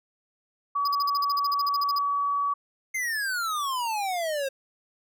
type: tone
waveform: sine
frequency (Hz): 1137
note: C#6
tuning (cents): +44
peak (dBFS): -23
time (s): 0.75-2.54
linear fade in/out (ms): 10
type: tone bursts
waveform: square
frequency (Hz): 4978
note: D#8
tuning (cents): 0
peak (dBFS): -28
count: 16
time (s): 0.85-1.988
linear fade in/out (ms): 5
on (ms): 28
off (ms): 46
type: exponential sweep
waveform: square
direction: down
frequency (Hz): 2124 to 529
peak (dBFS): -27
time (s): 2.94-4.49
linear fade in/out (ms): 10
effects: none